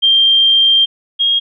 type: tone pair in turn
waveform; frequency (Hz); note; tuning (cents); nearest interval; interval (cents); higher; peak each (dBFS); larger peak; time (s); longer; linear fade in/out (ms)
sine; 3177 / 3259; G7 / G#7; +23 / -33; unison; 44; second; -7 / -10; first; 0.02-0.86 / 1.19-1.4; first; 20
effects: none